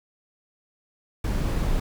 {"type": "noise", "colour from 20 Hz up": "brown", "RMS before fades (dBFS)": -24, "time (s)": [1.24, 1.8], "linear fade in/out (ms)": 5, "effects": []}